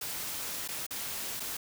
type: noise with dropouts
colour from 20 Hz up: white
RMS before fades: -37 dBFS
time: 0.01-1.57 s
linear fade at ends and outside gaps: 5 ms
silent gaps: 0.678-0.686 / 0.866-0.907 / 1.398-1.402 s
effects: none